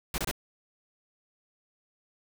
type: noise bursts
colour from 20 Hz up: pink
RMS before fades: -31 dBFS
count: 3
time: 0.14-0.313 s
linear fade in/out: 2 ms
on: 41 ms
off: 25 ms
effects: none